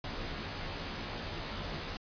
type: noise with comb filter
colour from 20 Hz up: pink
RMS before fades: -39 dBFS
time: 0.04-1.97 s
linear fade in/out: 2 ms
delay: 16 ms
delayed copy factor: -0.9
effects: resampled to 11025 Hz